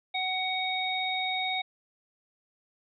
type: harmonic tone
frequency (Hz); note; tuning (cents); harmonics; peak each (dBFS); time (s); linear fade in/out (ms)
747; F#5; +16; 1 / 3 / 5; -32 / -32 / -32; 0.14-1.62; 10
effects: none

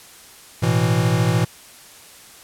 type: chord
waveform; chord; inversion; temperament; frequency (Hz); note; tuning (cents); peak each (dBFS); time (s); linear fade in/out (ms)
square; A suspended second; none; equal; 110 / 123.47 / 164.81; A2 / B2 / E3; 0 / 0 / 0; -21; 0.62-1.45; 10
effects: white hiss -44 dBFS RMS until 2.43 s + low-pass 12000 Hz 12 dB/octave

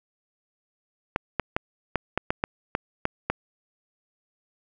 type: clicks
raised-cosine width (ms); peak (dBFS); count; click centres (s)
0.5; -8; 10; 1.161 / 1.397 / 1.565 / 1.957 / 2.176 / 2.305 / 2.439 / 2.751 / 3.054 / 3.3
effects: none

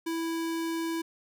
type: tone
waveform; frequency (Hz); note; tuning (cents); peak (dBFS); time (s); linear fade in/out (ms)
square; 329.6; E4; 0; -30; 0.06-1.02; 10
effects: none

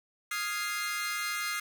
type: chord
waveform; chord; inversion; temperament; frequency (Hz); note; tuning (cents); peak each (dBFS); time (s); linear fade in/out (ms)
sawtooth; F minor seventh; third; equal; 1244.5 / 1396.9 / 1661.2 / 2093; Eb6 / F6 / Ab6 / C7; 0 / 0 / 0 / 0; -34 / -35 / -36 / -31; 0.31-1.6; 5
effects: none

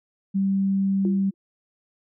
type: tone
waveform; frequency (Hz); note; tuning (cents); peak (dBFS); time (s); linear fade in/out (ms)
sine; 194.8; G3; -11; -19; 0.34-1.31; 20
type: tone with exponential decay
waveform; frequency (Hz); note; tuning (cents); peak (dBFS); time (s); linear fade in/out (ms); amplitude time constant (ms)
sine; 345.4; F4; -19; -24; 1.05-1.34; 1; 62
effects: none

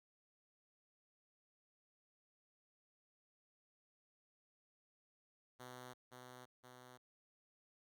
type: tone with echo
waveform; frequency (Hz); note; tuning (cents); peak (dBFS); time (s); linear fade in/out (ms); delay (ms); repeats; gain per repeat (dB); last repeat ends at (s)
5% pulse; 125.7; B2; +31; -40; 5.59-5.94; 20; 520; 2; -3; 6.98
effects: none

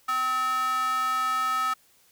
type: tone with high-pass filter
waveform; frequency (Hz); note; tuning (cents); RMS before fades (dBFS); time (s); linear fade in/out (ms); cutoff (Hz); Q
square; 257.3; C4; -29; -26; 0.08-1.74; 10; 1200; 7.9
effects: white hiss -61 dBFS RMS until 2.11 s

